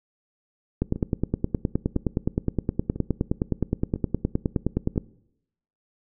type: two click trains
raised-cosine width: 3 ms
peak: -19 / -9 dBFS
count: 5 / 41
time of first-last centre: 0.96-4.96 / 0.82-4.978 s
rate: 1 / 9.62 Hz
effects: noise-tail reverb RT60 0.8 s tail -21 dB re dry